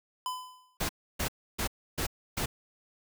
square tone with exponential decay, 1009 Hz, B5, 37 cents sharp, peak -30 dBFS, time 0.26-0.77 s, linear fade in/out 1 ms, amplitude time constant 110 ms
pink noise bursts, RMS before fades -31 dBFS, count 5, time 0.8-2.46 s, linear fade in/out 10 ms, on 92 ms, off 300 ms
effects none

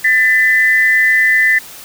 sine tone pair together, 1777 / 2005 Hz, A6 / B6, +17 / +26 cents, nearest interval major second, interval 209 cents, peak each -11 dBFS, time 0.04-1.59 s, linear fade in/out 10 ms, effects white hiss -34 dBFS RMS until 1.84 s

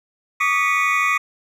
triangle tone cluster, 1136 / 1228 / 1961 / 2221 / 2456 Hz, C#6 / D#6 / B6 / C#7 / D#7, +42 / -23 / -13 / +3 / -23 cents, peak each -21 dBFS, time 0.4-1.18 s, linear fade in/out 10 ms, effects none

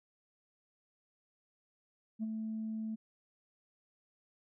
sine tone with ADSR envelope, 220 Hz, A3, in tune, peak -30 dBFS, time 2.19-2.96 s, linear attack 40 ms, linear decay 26 ms, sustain -5 dB, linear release 18 ms, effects tanh soft clip ceiling -31 dBFS

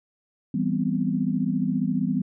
sine chord, C major seventh, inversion first, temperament equal, 164.81 / 196 / 246.9 / 261.6 Hz, E3 / G3 / B3 / C4, 0 / 0 / 0 / 0 cents, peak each -28 / -26 / -26 / -30 dBFS, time 0.54-2.22 s, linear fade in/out 5 ms, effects none

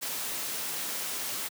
white noise, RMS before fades -34 dBFS, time 0.01-1.49 s, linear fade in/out 20 ms, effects high-pass 150 Hz 12 dB/octave

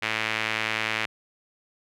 sawtooth tone with band-pass filter, 110 Hz, A2, in tune, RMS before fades -28 dBFS, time 0.02-1.06 s, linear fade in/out 10 ms, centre 2300 Hz, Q 2.1, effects none

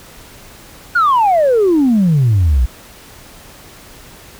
sine exponential sweep, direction down, 1481 to 57 Hz, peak -7 dBFS, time 0.95-2.66 s, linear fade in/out 10 ms, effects tanh soft clip ceiling -6 dBFS + pink hiss -39 dBFS RMS until 4.39 s

